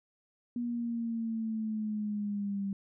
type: linear sweep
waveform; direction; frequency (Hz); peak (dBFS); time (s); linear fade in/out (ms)
sine; down; 241.1 to 196; -31; 0.56-2.73; 2
effects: none